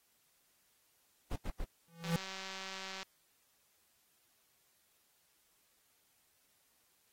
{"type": "noise bursts", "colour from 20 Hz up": "brown", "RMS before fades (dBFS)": -37, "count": 3, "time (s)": [1.31, 1.645], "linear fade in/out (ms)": 5, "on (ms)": 51, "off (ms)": 91}
{"type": "tone with exponential growth", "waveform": "square", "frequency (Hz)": 167.1, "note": "E3", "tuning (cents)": 24, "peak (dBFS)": -28, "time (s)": [1.88, 2.16], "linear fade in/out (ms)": 2, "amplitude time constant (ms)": 59}
{"type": "click train", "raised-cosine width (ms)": 0.2, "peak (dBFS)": -28, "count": 190, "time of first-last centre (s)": [2.04, 3.03], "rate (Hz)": 191}
{"effects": ["white hiss -73 dBFS RMS until 7.12 s", "AAC 48 kbps"]}